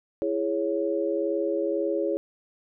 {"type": "chord", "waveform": "sine", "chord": "C# minor", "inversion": "first", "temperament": "equal with one note detuned", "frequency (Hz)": [333.3, 415.3, 554.4], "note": ["E4", "G#4", "C#5"], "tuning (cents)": [19, 0, 0], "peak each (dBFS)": -28, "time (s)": [0.22, 2.17], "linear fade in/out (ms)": 0, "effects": []}